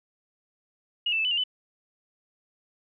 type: tone with pitch steps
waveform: sine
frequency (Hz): 2873 / 2655 / 2627 / 2991 / 2805 / 3004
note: F7 / E7 / E7 / F#7 / F7 / F#7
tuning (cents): +48 / +12 / -7 / +18 / +7 / +26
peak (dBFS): -23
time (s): 1.06-1.438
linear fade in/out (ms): 5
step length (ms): 63
effects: none